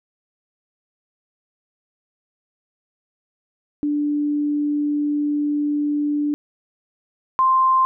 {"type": "tone pair in turn", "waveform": "sine", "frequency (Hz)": [293.7, 1046.6], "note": ["D4", "C6"], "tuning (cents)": [0, 0], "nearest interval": "octave + minor seventh", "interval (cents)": 2200, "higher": "second", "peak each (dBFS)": [-18, -13], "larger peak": "second", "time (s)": [[3.83, 6.34], [7.39, 7.85]], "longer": "first", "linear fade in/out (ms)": 0, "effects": []}